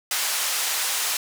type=band-pass noise; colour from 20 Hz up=white; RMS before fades=-25 dBFS; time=0.11-1.17 s; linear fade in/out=2 ms; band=760 to 11000 Hz; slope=12 dB/octave; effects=none